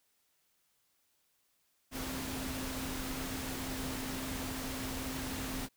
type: tone in noise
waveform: sine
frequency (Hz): 261.6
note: C4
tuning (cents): 0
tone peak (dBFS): -41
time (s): 1.91-5.69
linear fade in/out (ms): 50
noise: pink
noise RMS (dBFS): -40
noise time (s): 1.91-5.69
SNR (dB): -4
effects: white hiss -75 dBFS RMS until 5.76 s